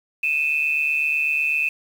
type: tone pair together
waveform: sine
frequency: 2489 / 2637 Hz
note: D#7 / E7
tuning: 0 / 0 cents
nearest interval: minor second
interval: 100 cents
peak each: -22 / -21 dBFS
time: 0.23-1.69 s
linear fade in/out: 5 ms
effects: 7-bit